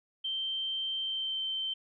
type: tone with pitch glide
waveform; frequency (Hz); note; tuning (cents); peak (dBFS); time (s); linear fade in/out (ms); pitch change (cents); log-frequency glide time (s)
sine; 3130 to 3107; G7 to G7; -3 to -16; -31; 0.24-1.74; 10; -13; 1.01-1.42
effects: none